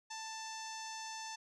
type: tone with low-pass filter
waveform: sawtooth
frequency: 885 Hz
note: A5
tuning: 10 cents sharp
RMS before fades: -45 dBFS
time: 0.1-1.36 s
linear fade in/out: 10 ms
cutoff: 6100 Hz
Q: 4.6
effects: none